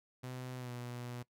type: tone with pitch glide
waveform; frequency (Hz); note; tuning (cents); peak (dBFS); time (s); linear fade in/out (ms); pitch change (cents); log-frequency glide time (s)
sawtooth; 127.1 to 122.13; C3 to B2; -50 to -19; -38; 0.23-1.23; 10; -69; 0.57-0.71
effects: noise-tail reverb RT60 0.1 s tail -19 dB re dry